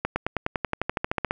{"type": "accelerating click train", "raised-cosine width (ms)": 0.5, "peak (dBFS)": -9, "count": 16, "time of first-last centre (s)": [0.05, 1.309], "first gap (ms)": 110, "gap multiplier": 0.96, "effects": []}